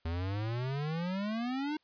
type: exponential sweep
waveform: square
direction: up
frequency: 80.3 to 311.1 Hz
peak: -33 dBFS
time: 0.05-1.77 s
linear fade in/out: 5 ms
effects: white hiss -73 dBFS RMS until 1.83 s + resampled to 11025 Hz